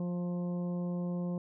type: harmonic tone with a mistuned harmonic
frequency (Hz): 176.4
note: F3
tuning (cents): +18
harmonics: 1 / 2 / 3 / 4 / 5 / 6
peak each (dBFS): -32 / -44 / -43 / -54 / -56 / -55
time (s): 0-1.38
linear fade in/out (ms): 2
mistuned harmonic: 4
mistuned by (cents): -16
effects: none